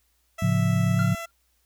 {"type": "tone with pitch glide", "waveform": "15% pulse", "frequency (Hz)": [659.3, 670], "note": ["E5", "E5"], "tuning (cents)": [0, 28], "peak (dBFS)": -26, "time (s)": [0.38, 1.26], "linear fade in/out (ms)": 10, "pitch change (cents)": 28, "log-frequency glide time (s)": [0.94, 1.03]}
{"type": "chord", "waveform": "sine", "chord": "A augmented", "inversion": "none", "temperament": "equal with one note detuned", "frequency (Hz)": [110, 138.59, 176.85], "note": ["A2", "C#3", "E#3"], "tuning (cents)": [0, 0, 22], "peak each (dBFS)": [-23, -25, -23], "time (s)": [0.42, 1.15], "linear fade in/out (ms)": 5}
{"type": "tone with exponential decay", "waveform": "triangle", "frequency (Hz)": 1380, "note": "F6", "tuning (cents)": -21, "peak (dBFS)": -24, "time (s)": [0.99, 1.31], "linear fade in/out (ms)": 2, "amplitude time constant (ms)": 69}
{"effects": ["added 60 Hz sine -69 dBFS peak until 1.65 s", "white hiss -69 dBFS RMS until 1.65 s"]}